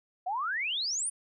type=exponential sweep; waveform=sine; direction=up; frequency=698.5 to 9970 Hz; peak=-29 dBFS; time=0.26-1.1 s; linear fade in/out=10 ms; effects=none